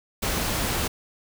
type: noise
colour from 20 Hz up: pink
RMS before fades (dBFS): -26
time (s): 0.22-0.88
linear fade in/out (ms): 10
effects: none